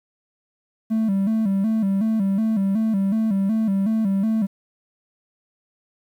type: tone with vibrato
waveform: triangle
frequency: 207.7 Hz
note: G#3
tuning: in tune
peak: -15 dBFS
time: 0.9-4.47 s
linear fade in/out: 20 ms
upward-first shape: square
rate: 2.7 Hz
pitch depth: 110 cents each way
effects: tanh soft clip ceiling -11 dBFS + 9-bit